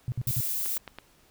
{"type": "tone bursts", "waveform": "sine", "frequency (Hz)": 123.9, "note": "B2", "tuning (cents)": 6, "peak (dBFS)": -26, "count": 4, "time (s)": [0.08, 0.405], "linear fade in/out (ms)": 0, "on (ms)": 40, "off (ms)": 55}
{"type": "noise", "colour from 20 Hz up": "violet", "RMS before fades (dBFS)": -30, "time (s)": [0.27, 0.78], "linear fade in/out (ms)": 5}
{"type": "click train", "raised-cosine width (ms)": 0.3, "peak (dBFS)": -23, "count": 4, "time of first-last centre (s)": [0.66, 0.986], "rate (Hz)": 9.2}
{"effects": ["pink hiss -61 dBFS RMS until 1.3 s"]}